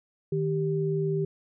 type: tone pair together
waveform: sine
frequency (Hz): 155.72 / 392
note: D#3 / G4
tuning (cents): +2 / 0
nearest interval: octave + major third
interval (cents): 1598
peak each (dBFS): -27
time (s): 0.32-1.25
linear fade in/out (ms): 5
effects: none